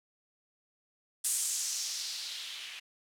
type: noise with low-pass filter sweep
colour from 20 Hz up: violet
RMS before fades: -36 dBFS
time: 1.24-2.8 s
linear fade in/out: 10 ms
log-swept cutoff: 9100 to 2600 Hz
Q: 2.3
effects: none